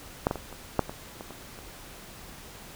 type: clicks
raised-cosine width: 1 ms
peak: -8 / -13 / -21 / -26 / -7 / -22 / -24 / -26 / -30 dBFS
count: 9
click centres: 0.269 / 0.311 / 0.357 / 0.527 / 0.793 / 0.895 / 1.209 / 1.307 / 1.589 s
effects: pink hiss -46 dBFS RMS until 2.75 s